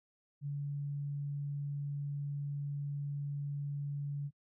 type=tone; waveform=sine; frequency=143.1 Hz; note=D3; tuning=45 cents flat; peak=-35 dBFS; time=0.41-4.31 s; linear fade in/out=50 ms; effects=noise-tail reverb RT60 0.1 s tail -26 dB re dry